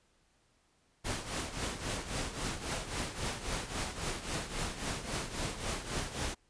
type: noise with tremolo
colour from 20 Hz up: pink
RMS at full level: -34 dBFS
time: 1.04-6.35 s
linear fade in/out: 20 ms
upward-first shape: triangle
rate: 3.7 Hz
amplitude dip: 75%
effects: pink hiss -71 dBFS RMS until 6.49 s + resampled to 22050 Hz